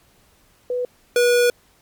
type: tone pair in turn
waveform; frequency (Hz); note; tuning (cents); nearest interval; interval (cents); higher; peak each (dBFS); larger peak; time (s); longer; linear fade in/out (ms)
sine / square; 494.8 / 484.6; B4 / B4; +3 / -33; unison; 36; first; -20 / -14; second; 0.7-0.85 / 1.16-1.5; second; 2
effects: pink hiss -57 dBFS RMS until 1.81 s + MP3 96 kbps